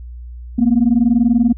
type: tone pair together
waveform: sine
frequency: 226.5 / 246.9 Hz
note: A#3 / B3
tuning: -50 / 0 cents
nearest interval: minor second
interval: 150 cents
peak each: -12 dBFS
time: 0.58-1.53 s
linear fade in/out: 10 ms
effects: tanh soft clip ceiling -5 dBFS + added 60 Hz sine -29 dBFS peak until 1.57 s